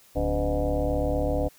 sine tone with frequency modulation, 287.8 Hz, D4, 35 cents flat, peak -22 dBFS, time 0.15-1.49 s, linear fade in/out 20 ms, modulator 108 Hz, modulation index 3.6, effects white hiss -56 dBFS RMS until 1.58 s

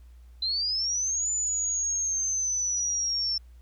sine linear two-way sweep, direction up then down, 4003 to 7040 to 5370 Hz, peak -25 dBFS, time 0.42-3.38 s, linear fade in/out 5 ms, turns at 1.3 s, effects added 60 Hz sine -47 dBFS peak until 3.61 s + pink hiss -68 dBFS RMS until 3.61 s

